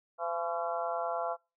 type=harmonic tone with a mistuned harmonic; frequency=170 Hz; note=F3; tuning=46 cents flat; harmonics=3 / 4 / 5 / 6 / 7 / 8; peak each=-39 / -34 / -39 / -41 / -41 / -40 dBFS; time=0.18-1.37 s; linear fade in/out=50 ms; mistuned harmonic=7; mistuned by=-91 cents; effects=noise-tail reverb RT60 0.3 s tail -26 dB re dry